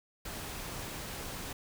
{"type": "noise", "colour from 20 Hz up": "pink", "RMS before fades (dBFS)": -41, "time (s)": [0.25, 1.53], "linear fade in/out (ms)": 5, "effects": []}